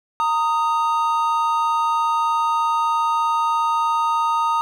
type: tone pair together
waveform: triangle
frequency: 921.3 / 1244.5 Hz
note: A#5 / D#6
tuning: -21 / 0 cents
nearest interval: perfect fourth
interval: 521 cents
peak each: -18 / -18 dBFS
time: 0.2-4.61 s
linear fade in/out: 0 ms
effects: none